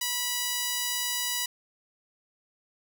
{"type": "tone with high-pass filter", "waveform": "sawtooth", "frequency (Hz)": 978, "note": "B5", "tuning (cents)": -17, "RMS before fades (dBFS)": -30, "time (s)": [0.01, 1.46], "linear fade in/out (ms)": 5, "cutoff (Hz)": 3100, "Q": 0.55, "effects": []}